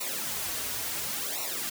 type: noise with flanger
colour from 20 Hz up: white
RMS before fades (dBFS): -33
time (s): 0-1.7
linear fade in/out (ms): 10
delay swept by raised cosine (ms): 0.61 to 5.81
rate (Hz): 0.71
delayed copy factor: -0.9
effects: none